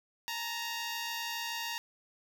10% pulse tone pair together, 865.3 / 932.3 Hz, A5 / A#5, -29 / 0 cents, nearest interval minor second, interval 129 cents, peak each -36 / -27 dBFS, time 0.28-1.78 s, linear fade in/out 0 ms, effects none

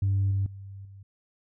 sine tone with level steps, 98 Hz, G2, in tune, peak -20 / -22 / -39 / -44 dBFS, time 0.02-1.03 s, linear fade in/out 5 ms, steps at 0.31 / 0.46 / 0.85 s, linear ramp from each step 2 ms, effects tanh soft clip ceiling -19 dBFS

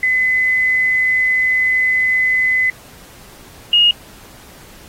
sine tone pair in turn, 2025 / 2864 Hz, B6 / F7, +43 / +43 cents, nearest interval tritone, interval 600 cents, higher second, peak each -12 / -8 dBFS, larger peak second, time 0.03-2.7 / 3.73-3.91 s, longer first, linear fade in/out 2 ms, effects pink hiss -42 dBFS RMS until 4.88 s + AAC 48 kbps

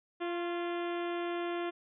harmonic tone with a mistuned harmonic, 345.9 Hz, F4, 17 cents flat, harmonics 1 / 2 / 3 / 4 / 5 / 6 / 7 / 8 / 9 / 10, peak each -34 / -40 / -44 / -46 / -48 / -50 / -51 / -52 / -53 / -54 dBFS, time 0.2-1.71 s, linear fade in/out 20 ms, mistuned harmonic 3, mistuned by +39 cents, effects none

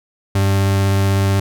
40% pulse tone with vibrato, 98 Hz, G2, in tune, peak -12 dBFS, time 0.35-1.4 s, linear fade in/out 5 ms, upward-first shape sine, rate 16 Hz, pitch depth 8 cents each way, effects none

